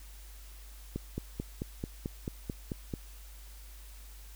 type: click train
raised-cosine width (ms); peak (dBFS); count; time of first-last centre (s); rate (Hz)
3; -21; 10; 0.96-2.938; 4.55
effects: added 50 Hz sine -47 dBFS peak until 4.35 s + white hiss -56 dBFS RMS until 4.35 s

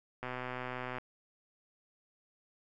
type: click train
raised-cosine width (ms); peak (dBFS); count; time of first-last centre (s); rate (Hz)
0.5; -24; 96; 0.23-0.984; 126
effects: none

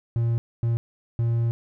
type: tone bursts at uneven times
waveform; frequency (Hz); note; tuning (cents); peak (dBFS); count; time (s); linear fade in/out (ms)
triangle; 116.54; A#2; 0; -18; 3; 0.16-0.38 / 0.63-0.77 / 1.19-1.51; 0
effects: none

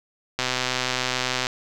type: click train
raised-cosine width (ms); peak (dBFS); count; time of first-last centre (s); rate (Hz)
0.2; -6; 138; 0.39-1.469; 127
effects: none

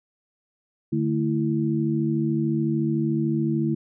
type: tone cluster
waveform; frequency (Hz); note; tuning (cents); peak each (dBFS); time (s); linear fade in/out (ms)
sine; 146.9 / 220.6 / 330.8; D3 / A3 / E4; +1 / +5 / +6; -25; 0.92-3.75; 10
effects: none

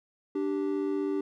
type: tone pair together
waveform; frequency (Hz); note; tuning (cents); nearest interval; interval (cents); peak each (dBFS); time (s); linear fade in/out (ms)
triangle; 293.8 / 389.5; D4 / G4; +1 / -11; perfect fourth; 488; -28; 0.35-1.21; 5
effects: none

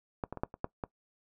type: clicks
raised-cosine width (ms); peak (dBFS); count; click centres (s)
1; -19 / -24 / -26 / -16 / -30 / -18 / -21; 7; 0.238 / 0.326 / 0.373 / 0.435 / 0.541 / 0.644 / 0.838
effects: noise-tail reverb RT60 0.1 s tail -20 dB re dry

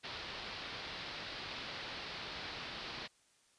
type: low-pass noise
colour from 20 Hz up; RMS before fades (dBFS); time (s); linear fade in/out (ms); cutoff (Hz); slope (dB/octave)
white; -45; 0.03-3.08; 20; 4700; 48
effects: white hiss -70 dBFS RMS until 3.58 s + resampled to 22050 Hz

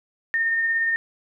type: tone with tremolo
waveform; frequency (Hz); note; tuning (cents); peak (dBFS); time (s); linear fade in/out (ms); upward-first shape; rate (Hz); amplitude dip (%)
sine; 1825; A#6; -37; -18; 0.34-0.96; 0; triangle; 17; 30
effects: none

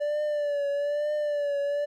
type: tone with vibrato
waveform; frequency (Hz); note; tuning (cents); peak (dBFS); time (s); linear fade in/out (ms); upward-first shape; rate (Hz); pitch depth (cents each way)
triangle; 583; D5; -13; -23; 0-1.86; 20; triangle; 1.1; 57
effects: none

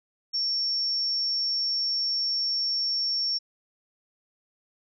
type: tone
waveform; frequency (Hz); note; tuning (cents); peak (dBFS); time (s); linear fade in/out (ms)
sine; 5470; F8; -37; -24; 0.33-3.39; 20
effects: none

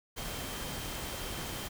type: tone in noise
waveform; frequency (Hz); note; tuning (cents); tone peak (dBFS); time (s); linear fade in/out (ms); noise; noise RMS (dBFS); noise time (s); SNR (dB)
sine; 3149; G7; +7; -49; 0.16-1.69; 20; pink; -39; 0.16-1.69; -13
effects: none

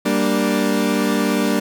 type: chord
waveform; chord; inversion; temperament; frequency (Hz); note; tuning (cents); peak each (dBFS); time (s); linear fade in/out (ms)
30% pulse; G minor; none; equal; 196 / 233.1 / 293.7; G3 / Bb3 / D4; 0 / 0 / 0; -18; 0.05-1.6; 10
effects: none

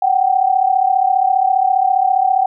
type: tone pair together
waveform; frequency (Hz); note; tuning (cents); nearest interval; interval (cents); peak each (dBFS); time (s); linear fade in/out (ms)
sine; 744 / 778.9; F#5 / G5; +9 / -11; minor second; 80; -14; 0.02-2.46; 5
effects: none

